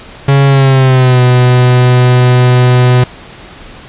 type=tone with pitch glide; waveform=45% pulse; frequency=138.59 to 124.9 Hz; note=C#3 to B2; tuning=0 to +20 cents; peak=-4 dBFS; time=0.28-3.04 s; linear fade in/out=5 ms; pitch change=-180 cents; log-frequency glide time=0.46-1.21 s; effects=pink hiss -32 dBFS RMS until 3.88 s + resampled to 8000 Hz